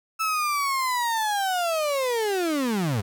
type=linear sweep; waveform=35% pulse; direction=down; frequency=1318.5 to 92.5 Hz; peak=-21 dBFS; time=0.19-3.02 s; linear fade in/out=20 ms; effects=none